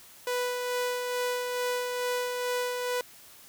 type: tone with tremolo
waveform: sawtooth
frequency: 493.9 Hz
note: B4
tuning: in tune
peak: -23 dBFS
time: 0.27-3.01 s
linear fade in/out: 2 ms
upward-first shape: sine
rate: 2.3 Hz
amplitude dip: 35%
effects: white hiss -52 dBFS RMS until 3.48 s